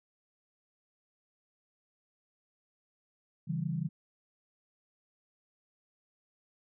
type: chord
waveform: sine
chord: C# diminished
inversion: none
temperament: equal with one note detuned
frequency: 139.15 / 164.81 / 196 Hz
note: C#3 / E3 / G3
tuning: +7 / 0 / 0 cents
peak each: -36 / -33 / -39 dBFS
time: 3.47-3.89 s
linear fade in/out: 20 ms
effects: none